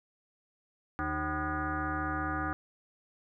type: tone with frequency modulation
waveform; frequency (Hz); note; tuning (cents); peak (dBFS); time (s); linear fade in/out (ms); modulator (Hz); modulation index
sine; 764; G5; -45; -30; 0.99-2.53; 0; 229; 3.5
effects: none